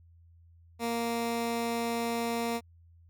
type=tone; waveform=15% pulse; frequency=233.1 Hz; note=A#3; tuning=in tune; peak=-23 dBFS; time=0.79-2.61 s; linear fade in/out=50 ms; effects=added 84 Hz sine -55 dBFS peak until 3.09 s